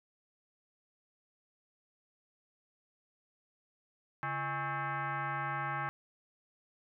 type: tone with frequency modulation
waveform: sine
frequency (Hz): 140.1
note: C#3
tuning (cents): +19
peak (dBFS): -33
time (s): 4.23-5.89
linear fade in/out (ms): 0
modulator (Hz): 481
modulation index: 3.5
effects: none